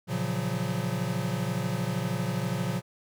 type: chord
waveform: square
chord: Gb major seventh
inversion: first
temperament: equal with one note detuned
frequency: 116.54 / 138.59 / 172.41 / 185 Hz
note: Bb2 / Db3 / F3 / Gb3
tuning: 0 / 0 / -22 / 0 cents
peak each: -34 dBFS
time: 0.07-2.82 s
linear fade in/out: 50 ms
effects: none